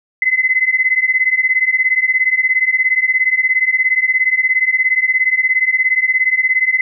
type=beating tone pair; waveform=sine; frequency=2029 / 2046 Hz; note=B6 / C7; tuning=+46 / -39 cents; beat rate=17 Hz; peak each=-15 / -14 dBFS; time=0.22-6.81 s; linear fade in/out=2 ms; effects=none